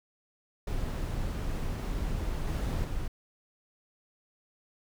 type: noise with level steps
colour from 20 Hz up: brown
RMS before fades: -32 / -30 / -34 dBFS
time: 0.67-3.08 s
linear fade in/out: 5 ms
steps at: 2.47 / 2.84 s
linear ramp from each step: 5 ms
effects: none